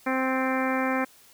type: harmonic tone with a mistuned harmonic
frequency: 261.6 Hz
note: C4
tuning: in tune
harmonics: 1 / 2 / 3 / 4 / 5 / 6 / 7 / 8 / 9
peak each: -27 / -30 / -32 / -33 / -34 / -35 / -35 / -36 / -37 dBFS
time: 0.06-1.05 s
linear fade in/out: 10 ms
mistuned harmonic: 7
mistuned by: -24 cents
effects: white hiss -55 dBFS RMS until 1.33 s